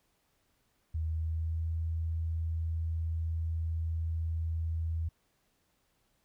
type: tone with pitch glide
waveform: sine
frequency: 79.8 to 81.57 Hz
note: D#2 to E2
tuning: +44 to -18 cents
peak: -30 dBFS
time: 0.94-5.09 s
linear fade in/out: 10 ms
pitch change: +38 cents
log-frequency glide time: 1.06-1.68 s
effects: pink hiss -74 dBFS RMS until 6.24 s